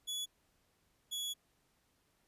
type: tone pair in turn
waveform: sawtooth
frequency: 3400 / 3375 Hz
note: G#7 / G#7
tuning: +40 / +27 cents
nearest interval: unison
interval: 13 cents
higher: first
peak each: -34 / -34 dBFS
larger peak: neither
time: 0.07-0.26 / 1.11-1.34 s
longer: second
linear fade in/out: 20 ms
effects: pink hiss -75 dBFS RMS until 2.27 s + resampled to 32000 Hz